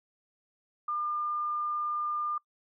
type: tone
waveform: sine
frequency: 1203 Hz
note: D6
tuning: 41 cents sharp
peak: -29 dBFS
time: 0.88-2.38 s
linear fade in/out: 5 ms
effects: noise-tail reverb RT60 0.1 s tail -23 dB re dry